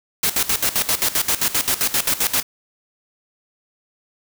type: noise with tremolo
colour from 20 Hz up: white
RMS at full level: -18 dBFS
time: 0.23-2.43 s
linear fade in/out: 5 ms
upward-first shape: square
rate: 7.6 Hz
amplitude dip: 80%
effects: none